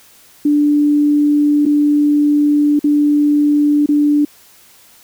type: tone with dropouts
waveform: sine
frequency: 293.7 Hz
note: D4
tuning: in tune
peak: -9 dBFS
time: 0.45-4.25 s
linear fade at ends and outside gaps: 5 ms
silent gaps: 1.655-1.661 / 2.793-2.841 / 3.861-3.888 s
effects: white hiss -46 dBFS RMS until 5.03 s